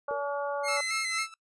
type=harmonic tone; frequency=284.8 Hz; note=C#4; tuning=47 cents sharp; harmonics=2 / 3 / 4 / 5; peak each=-31 / -36 / -37 / -39 dBFS; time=0.08-0.81 s; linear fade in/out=5 ms
type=tone with exponential decay; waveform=sine; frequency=466.2 Hz; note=A#4; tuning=in tune; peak=-31 dBFS; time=0.11-0.34 s; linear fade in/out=0 ms; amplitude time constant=49 ms
type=tone with vibrato; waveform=sawtooth; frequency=2093 Hz; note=C7; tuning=in tune; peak=-26 dBFS; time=0.63-1.27 s; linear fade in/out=50 ms; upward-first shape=square; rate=3.6 Hz; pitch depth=35 cents each way
type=tone with tremolo; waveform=sawtooth; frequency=1318.5 Hz; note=E6; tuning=in tune; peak=-27 dBFS; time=0.68-1.34 s; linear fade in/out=2 ms; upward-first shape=sine; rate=4.4 Hz; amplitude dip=90%
effects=noise-tail reverb RT60 0.1 s tail -23 dB re dry + resampled to 24000 Hz